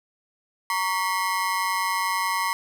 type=ring-modulated tone; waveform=30% pulse; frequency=1025 Hz; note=C6; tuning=36 cents flat; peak=-17 dBFS; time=0.7-2.53 s; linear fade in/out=0 ms; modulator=94.5 Hz; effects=none